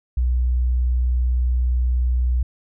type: tone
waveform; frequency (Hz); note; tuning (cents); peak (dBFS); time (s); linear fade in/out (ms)
sine; 61.74; B1; 0; -16; 0.17-2.43; 5
effects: none